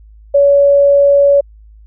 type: tone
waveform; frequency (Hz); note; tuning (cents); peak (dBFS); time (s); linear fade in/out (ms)
sine; 565; C#5; +33; -5; 0.34-1.41; 10
effects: added 53 Hz sine -37 dBFS peak until 1.86 s